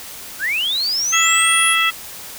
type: linear sweep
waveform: sine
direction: up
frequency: 1396.9 to 10548 Hz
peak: -17 dBFS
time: 0.39-1.76 s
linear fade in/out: 50 ms
type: harmonic tone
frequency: 661 Hz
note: E5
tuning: 5 cents sharp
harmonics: 2 / 3 / 4 / 5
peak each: -19 / -19 / -19 / -19 dBFS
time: 1.12-1.91 s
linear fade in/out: 20 ms
effects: white hiss -34 dBFS RMS until 2.38 s